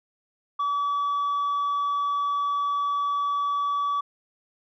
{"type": "tone", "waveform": "sine", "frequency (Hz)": 1145, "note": "D6", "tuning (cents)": -44, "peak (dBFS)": -20, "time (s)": [0.59, 4.01], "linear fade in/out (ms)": 10, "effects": ["tanh soft clip ceiling -22 dBFS"]}